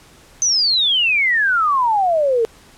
sine exponential sweep, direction down, 6240 to 440 Hz, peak -13 dBFS, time 0.42-2.45 s, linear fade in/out 0 ms, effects pink hiss -47 dBFS RMS until 2.77 s + low-pass 11000 Hz 12 dB/octave

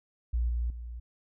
sine tone with level steps, 59.1 Hz, A#1, 24 cents sharp, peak -25 / -27 / -37 dBFS, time 0.33-1 s, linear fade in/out 10 ms, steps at 0.49 / 0.7 s, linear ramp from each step 2 ms, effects none

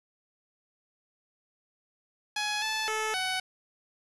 10% pulse tone with pitch steps, 839 / 872 / 435.2 / 748 Hz, G#5 / A5 / A4 / F#5, +17 / -16 / -19 / +19 cents, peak -20 dBFS, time 2.36-3.4 s, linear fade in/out 5 ms, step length 260 ms, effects resampled to 24000 Hz + 8-bit

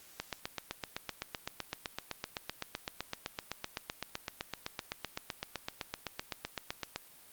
click train, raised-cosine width 0.2 ms, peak -18 dBFS, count 54, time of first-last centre 0.2-6.96 s, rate 7.84 Hz, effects white hiss -57 dBFS RMS until 7.32 s + Opus 48 kbps

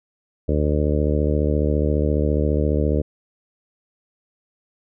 harmonic tone, 74.6 Hz, D2, 28 cents sharp, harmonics 1 / 2 / 3 / 4 / 5 / 6 / 7 / 8, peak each -20 / -25 / -27 / -26 / -29 / -26 / -28 / -31 dBFS, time 0.48-3.02 s, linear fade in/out 10 ms, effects none

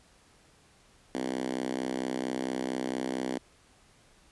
5% pulse tone with high-pass filter, 64.4 Hz, C2, 27 cents flat, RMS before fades -33 dBFS, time 1.15-3.38 s, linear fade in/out 0 ms, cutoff 260 Hz, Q 2.7, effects pink hiss -61 dBFS RMS until 4.31 s + resampled to 24000 Hz

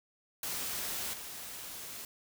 white noise with level steps, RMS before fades -37 / -44 dBFS, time 0.43-2.05 s, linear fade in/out 2 ms, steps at 1.13 s, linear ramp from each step 10 ms, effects none

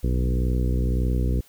harmonic tone with a mistuned harmonic, 61.74 Hz, B1, in tune, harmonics 1 / 2 / 3 / 4 / 5 / 6 / 7 / 8, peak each -21 / -27 / -31 / -33 / -35 / -37 / -38 / -39 dBFS, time 0.03-1.41 s, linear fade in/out 10 ms, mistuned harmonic 1, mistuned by -51 cents, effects white hiss -55 dBFS RMS until 1.48 s

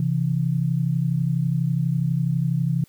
sine tone pair together, 133.35 / 165.5 Hz, C3 / E3, +33 / +7 cents, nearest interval major third, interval 374 cents, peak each -22 dBFS, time 0-2.84 s, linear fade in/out 2 ms, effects white hiss -58 dBFS RMS until 2.88 s

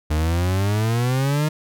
40% pulse exponential sweep, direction up, 74.8 to 155.56 Hz, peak -17 dBFS, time 0.1-1.49 s, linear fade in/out 10 ms, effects none

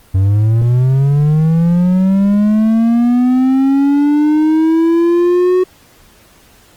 triangle linear sweep, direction up, 93 to 370 Hz, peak -6 dBFS, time 0.14-5.64 s, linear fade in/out 10 ms, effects pink hiss -46 dBFS RMS until 6.76 s + Opus 24 kbps

